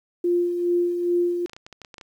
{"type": "tone with tremolo", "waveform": "sine", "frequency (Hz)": 349.9, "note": "F4", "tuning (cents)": 3, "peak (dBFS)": -17, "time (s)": [0.24, 1.46], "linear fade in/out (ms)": 5, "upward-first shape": "sine", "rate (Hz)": 2.4, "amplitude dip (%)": 50}
{"type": "clicks", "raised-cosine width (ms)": 0.2, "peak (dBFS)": -24, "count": 11, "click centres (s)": [1.461, 1.496, 1.533, 1.565, 1.665, 1.727, 1.817, 1.848, 1.942, 1.982, 2.012]}
{"effects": ["9-bit"]}